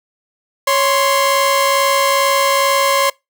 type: tone pair together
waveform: sawtooth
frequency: 554.4 / 1046.5 Hz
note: C#5 / C6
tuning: 0 / 0 cents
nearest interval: major seventh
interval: 1100 cents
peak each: -11 dBFS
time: 0.67-3.1 s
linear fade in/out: 5 ms
effects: noise-tail reverb RT60 0.2 s tail -24 dB re dry